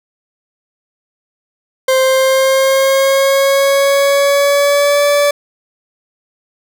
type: tone with pitch glide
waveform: 40% pulse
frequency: 523.3 to 577.3 Hz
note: C5 to D5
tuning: 0 to -30 cents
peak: -8 dBFS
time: 1.88-5.31 s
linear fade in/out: 5 ms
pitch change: +170 cents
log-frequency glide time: 2-5.04 s
effects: none